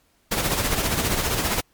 pink noise with tremolo, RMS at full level -21 dBFS, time 0.31-1.61 s, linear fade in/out 10 ms, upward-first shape sine, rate 15 Hz, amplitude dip 50%, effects pink hiss -63 dBFS RMS until 1.73 s + MP3 96 kbps

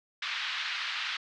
white band-pass noise, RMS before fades -34 dBFS, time 0.22-1.17 s, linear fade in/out 5 ms, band 1200 to 3900 Hz, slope 24 dB/octave, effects low-pass 6000 Hz 12 dB/octave

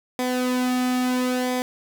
sawtooth tone with flanger, 251.6 Hz, B3, 32 cents sharp, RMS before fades -23 dBFS, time 0.19-1.62 s, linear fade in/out 0 ms, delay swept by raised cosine 0.71 to 2.11 ms, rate 0.74 Hz, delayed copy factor -0.6, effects none

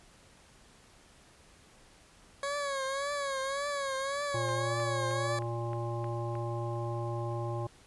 20% pulse tone with vibrato, 554.4 Hz, C#5, in tune, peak -27 dBFS, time 2.43-5.39 s, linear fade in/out 2 ms, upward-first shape triangle, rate 1.8 Hz, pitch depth 85 cents each way
harmonic tone, 117.2 Hz, A#2, 10 cents sharp, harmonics 1 / 3 / 5 / 7 / 9, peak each -34 / -39 / -41 / -42 / -44 dBFS, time 4.34-7.67 s, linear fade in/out 5 ms
click train, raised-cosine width 0.5 ms, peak -30 dBFS, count 7, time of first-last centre 4.49-6.353 s, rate 3.22 Hz
effects pink hiss -59 dBFS RMS until 7.86 s + resampled to 24000 Hz

